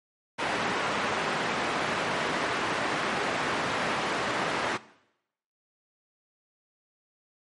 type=band-pass noise; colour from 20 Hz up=white; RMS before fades=-29 dBFS; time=0.38-4.78 s; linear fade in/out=20 ms; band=150 to 1700 Hz; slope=12 dB/octave; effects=noise-tail reverb RT60 0.8 s tail -18 dB re dry + MP3 48 kbps